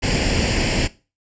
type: noise with comb filter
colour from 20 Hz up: pink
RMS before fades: -19 dBFS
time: 0.02-0.88 s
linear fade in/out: 20 ms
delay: 0.4 ms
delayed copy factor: +0.7
effects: noise-tail reverb RT60 0.3 s tail -18 dB re dry + resampled to 16000 Hz